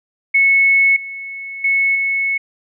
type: tone with level steps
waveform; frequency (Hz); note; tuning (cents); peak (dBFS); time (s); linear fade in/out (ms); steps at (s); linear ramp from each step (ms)
sine; 2200; C#7; -14; -9 / -26 / -12 / -15; 0.34-2.38; 10; 0.96 / 1.64 / 1.95; 5
effects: none